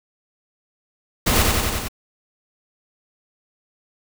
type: noise with echo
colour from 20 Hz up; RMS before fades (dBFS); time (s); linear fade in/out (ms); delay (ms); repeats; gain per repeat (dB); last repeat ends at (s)
pink; -18; 1.26-1.43; 10; 91; 5; -2; 1.885
effects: none